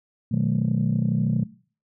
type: chord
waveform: sine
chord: B dominant seventh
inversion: none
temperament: equal with one note detuned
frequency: 123.47 / 155.56 / 185 / 217.3 Hz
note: B2 / D#3 / F#3 / A3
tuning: 0 / 0 / 0 / -21 cents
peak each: -24 dBFS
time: 0.31-1.44 s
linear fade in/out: 10 ms
effects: noise-tail reverb RT60 0.4 s tail -19 dB re dry + tanh soft clip ceiling -13 dBFS